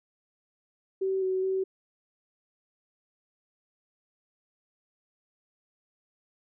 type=tone with pitch steps; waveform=sine; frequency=382.8 / 375.4 / 380.5 Hz; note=G4 / F#4 / F#4; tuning=-41 / +25 / +48 cents; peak=-25 dBFS; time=1.01-1.64 s; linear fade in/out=10 ms; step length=210 ms; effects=none